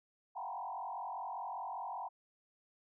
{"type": "tone with frequency modulation", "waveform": "sine", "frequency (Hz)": 856, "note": "A5", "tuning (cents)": -48, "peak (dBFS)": -39, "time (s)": [0.35, 2.09], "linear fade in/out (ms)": 20, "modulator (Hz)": 45.1, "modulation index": 3.2, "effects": []}